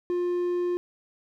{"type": "tone", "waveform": "triangle", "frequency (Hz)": 353.6, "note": "F4", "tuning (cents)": 22, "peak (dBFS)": -22, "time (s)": [0.1, 0.77], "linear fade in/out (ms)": 0, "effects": []}